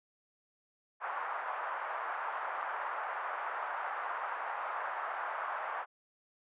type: band-pass noise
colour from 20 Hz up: white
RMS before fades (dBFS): -38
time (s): 1-5.86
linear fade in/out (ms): 50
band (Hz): 700 to 1400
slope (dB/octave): 24
effects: resampled to 8000 Hz